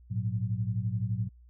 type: tone cluster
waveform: sine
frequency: 105.3 / 117 / 183.6 Hz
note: G#2 / A#2 / F#3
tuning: +24 / +7 / -13 cents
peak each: -31 / -31 / -37 dBFS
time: 0.1-1.29 s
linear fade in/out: 20 ms
effects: added 60 Hz sine -52 dBFS peak until 1.49 s